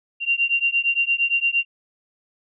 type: beating tone pair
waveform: sine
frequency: 2764 / 2772.7 Hz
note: F7 / F7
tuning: -19 / -13 cents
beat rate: 8.7 Hz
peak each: -21 dBFS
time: 0.2-1.65 s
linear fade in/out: 50 ms
effects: none